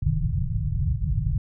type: low-pass noise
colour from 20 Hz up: white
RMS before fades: -24 dBFS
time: 0.02-1.38 s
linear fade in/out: 5 ms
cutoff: 160 Hz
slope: 96 dB/octave
effects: none